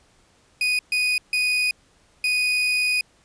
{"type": "tone bursts at uneven times", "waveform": "35% pulse", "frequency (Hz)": 2483, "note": "D#7", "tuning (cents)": -4, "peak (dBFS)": -17, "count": 4, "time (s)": [[0.61, 0.79], [0.92, 1.18], [1.33, 1.71], [2.24, 3.01]], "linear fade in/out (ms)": 2, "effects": ["pink hiss -59 dBFS RMS until 3.24 s", "resampled to 22050 Hz"]}